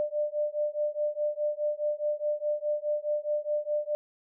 sine beating tone pair, 594 / 598.8 Hz, D5 / D5, +20 / +33 cents, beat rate 4.8 Hz, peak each -30 dBFS, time 0-3.95 s, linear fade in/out 0 ms, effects none

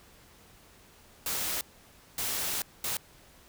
white noise bursts at uneven times, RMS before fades -32 dBFS, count 3, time 1.26-1.61 / 2.18-2.62 / 2.84-2.97 s, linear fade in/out 2 ms, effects pink hiss -57 dBFS RMS until 3.48 s

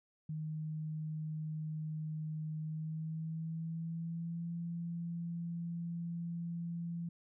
sine tone with pitch glide, 155.56 to 169.64 Hz, D#3 to E3, 0 to +50 cents, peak -37 dBFS, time 0.29-7.09 s, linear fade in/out 5 ms, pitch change +150 cents, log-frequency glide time 2.59-4.52 s, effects none

